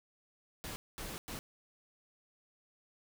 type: noise bursts at uneven times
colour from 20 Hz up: pink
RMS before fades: -43 dBFS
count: 3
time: 0.64-0.76 / 0.98-1.18 / 1.28-1.39 s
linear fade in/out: 0 ms
effects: none